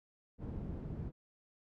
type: low-pass noise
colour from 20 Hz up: white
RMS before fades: -42 dBFS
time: 0.38-1.12 s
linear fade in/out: 50 ms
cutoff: 180 Hz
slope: 12 dB/octave
effects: none